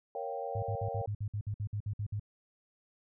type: chord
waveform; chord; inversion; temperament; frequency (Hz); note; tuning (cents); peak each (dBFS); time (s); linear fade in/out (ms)
sine; G half-diminished seventh; first; equal; 466.2 / 554.4 / 698.5 / 784; Bb4 / Db5 / F5 / G5; 0 / 0 / 0 / 0; -40 / -40 / -42 / -40; 0.15-1.06; 2
type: tone bursts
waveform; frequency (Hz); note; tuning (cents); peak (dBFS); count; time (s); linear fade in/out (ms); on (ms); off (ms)
sine; 103.8; G#2; 0; -32; 13; 0.55-2.197; 5; 75; 56
effects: none